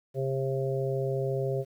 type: harmonic tone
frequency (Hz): 134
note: C3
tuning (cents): +42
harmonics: 1 / 3 / 4 / 5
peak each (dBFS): -30 / -31 / -33 / -39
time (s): 0.14-1.65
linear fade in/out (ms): 50
effects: 10-bit